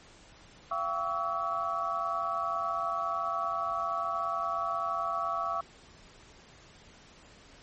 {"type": "tone cluster", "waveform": "sine", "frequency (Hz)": [679, 769, 1132, 1301], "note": ["F5", "G5", "C#6", "E6"], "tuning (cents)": [-49, -33, 36, -23], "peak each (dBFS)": [-35, -40, -32, -34], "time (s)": [0.71, 5.61], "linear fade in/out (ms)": 5, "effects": ["pink hiss -55 dBFS RMS until 7.62 s", "MP3 32 kbps"]}